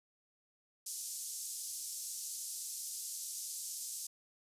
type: band-pass noise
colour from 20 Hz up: pink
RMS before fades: -43 dBFS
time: 0.86-4.07 s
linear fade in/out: 5 ms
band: 5700 to 12000 Hz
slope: 24 dB/octave
effects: resampled to 32000 Hz